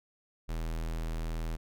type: tone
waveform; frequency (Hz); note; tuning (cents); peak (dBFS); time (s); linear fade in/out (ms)
square; 40.58; E1; -26; -33; 0.48-1.57; 20
effects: none